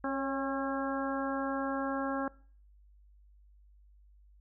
harmonic tone with a mistuned harmonic, 271 Hz, C#4, 39 cents flat, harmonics 1 / 2 / 3 / 4 / 5 / 6, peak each -34 / -37 / -39 / -40 / -41 / -42 dBFS, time 0.04-2.28 s, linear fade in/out 2 ms, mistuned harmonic 2, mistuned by +22 cents, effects noise-tail reverb RT60 0.5 s tail -23 dB re dry + added 50 Hz sine -57 dBFS peak until 4.4 s

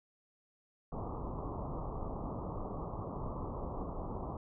pink low-pass noise, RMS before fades -40 dBFS, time 0.92-4.37 s, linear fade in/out 2 ms, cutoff 1200 Hz, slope 96 dB/octave, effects none

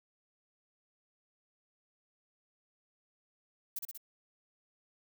violet noise with echo, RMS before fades -37 dBFS, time 3.76-3.79 s, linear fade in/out 5 ms, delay 62 ms, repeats 3, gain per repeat -3 dB, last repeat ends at 3.976 s, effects none

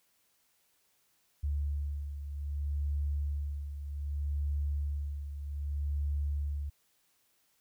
sine beating tone pair, 72.1 / 72.74 Hz, D2 / D2, -31 / -16 cents, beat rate 0.64 Hz, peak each -32 / -39 dBFS, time 1.43-6.7 s, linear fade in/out 10 ms, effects white hiss -72 dBFS RMS until 7.6 s

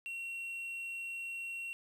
triangle tone with quantisation, 2733 Hz, F7, 38 cents flat, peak -37 dBFS, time 0.06-1.73 s, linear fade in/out 0 ms, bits 11, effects none

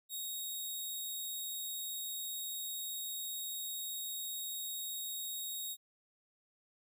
10% pulse tone, 3763 Hz, A#7, 16 cents sharp, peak -31 dBFS, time 0.09-5.77 s, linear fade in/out 50 ms, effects none

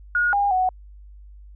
sine tone with pitch steps, 1441 / 808 / 742 Hz, F#6 / G#5 / F#5, -46 / -48 / +5 cents, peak -17 dBFS, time 0.15-0.69 s, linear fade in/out 2 ms, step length 180 ms, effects added 50 Hz sine -41 dBFS peak until 1.55 s

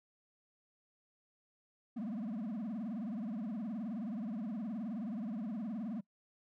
triangle tone with vibrato, 220 Hz, A3, in tune, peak -35 dBFS, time 1.96-6.01 s, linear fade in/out 10 ms, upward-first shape triangle, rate 19 Hz, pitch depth 270 cents each way, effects noise-tail reverb RT60 0.1 s tail -25 dB re dry

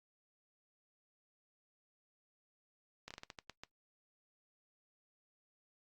slowing click train, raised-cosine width 0.2 ms, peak -29 dBFS, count 9, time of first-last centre 3.08-3.635 s, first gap 26 ms, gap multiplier 1.27, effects noise-tail reverb RT60 0.1 s tail -19 dB re dry + Opus 48 kbps

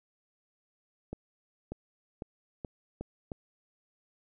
accelerating click train, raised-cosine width 2 ms, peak -24 dBFS, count 6, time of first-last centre 1.13-3.318 s, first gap 590 ms, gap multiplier 0.85, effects none

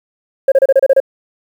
sine tone bursts, 540 Hz, C#5, 45 cents flat, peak -3 dBFS, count 8, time 0.48-1.002 s, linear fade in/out 5 ms, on 39 ms, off 30 ms, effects tanh soft clip ceiling -3 dBFS + 7-bit

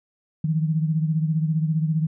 sine beating tone pair, 156.5 / 171.5 Hz, D#3 / F3, +10 / -31 cents, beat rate 15 Hz, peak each -20 / -27 dBFS, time 0.44-2.07 s, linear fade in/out 5 ms, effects none

